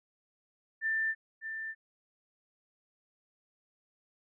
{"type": "tone with echo", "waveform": "sine", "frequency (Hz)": 1781, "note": "A6", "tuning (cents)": 21, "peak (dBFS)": -28, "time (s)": [0.81, 1.15], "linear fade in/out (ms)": 50, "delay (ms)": 600, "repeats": 1, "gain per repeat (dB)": -8, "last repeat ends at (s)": 1.75, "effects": []}